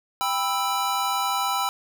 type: chord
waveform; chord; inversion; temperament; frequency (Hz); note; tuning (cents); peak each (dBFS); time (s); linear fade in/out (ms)
square; E minor; first; just; 791.1 / 988.9 / 1318.5; G5 / B5 / E6; +16 / +2 / 0; -28; 0.21-1.69; 0
effects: none